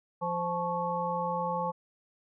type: harmonic tone with a mistuned harmonic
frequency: 173.6 Hz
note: F3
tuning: 10 cents flat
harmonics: 1 / 3 / 5 / 6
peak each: -37 / -34 / -32 / -35 dBFS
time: 0.21-1.72 s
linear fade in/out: 20 ms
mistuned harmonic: 6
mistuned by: +100 cents
effects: none